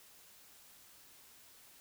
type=silence; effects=white hiss -60 dBFS RMS until 1.8 s